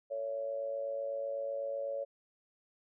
sine tone with amplitude modulation, 560 Hz, C#5, 18 cents sharp, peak -31 dBFS, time 0.1-2.05 s, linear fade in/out 20 ms, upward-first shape sine, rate 108 Hz, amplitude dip 65%, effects none

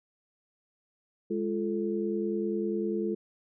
sine tone cluster, 206.7 / 347.3 / 437.4 Hz, G#3 / F4 / A4, -8 / -10 / -10 cents, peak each -32 / -31 / -33 dBFS, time 1.3-3.15 s, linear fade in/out 10 ms, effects none

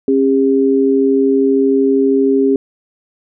sine tone pair together, 270.9 / 403.7 Hz, C#4 / G#4, -40 / -49 cents, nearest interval perfect fifth, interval 691 cents, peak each -12 dBFS, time 0.08-2.56 s, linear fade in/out 2 ms, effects none

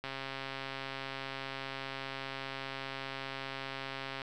click train, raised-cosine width 0.3 ms, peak -23 dBFS, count 565, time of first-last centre 0.04-4.218 s, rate 135 Hz, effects none

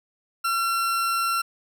40% pulse tone, 1360 Hz, F6, 46 cents flat, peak -21 dBFS, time 0.44-1.42 s, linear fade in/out 10 ms, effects 9-bit

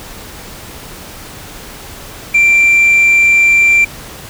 sine tone with tanh clipping, 2357 Hz, D7, 6 cents sharp, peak -6 dBFS, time 2.34-3.85 s, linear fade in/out 10 ms, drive 1 dB, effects pink hiss -31 dBFS RMS until 4.29 s

